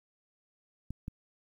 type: clicks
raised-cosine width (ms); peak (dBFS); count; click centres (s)
5; -25; 2; 0.906 / 1.081
effects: 10-bit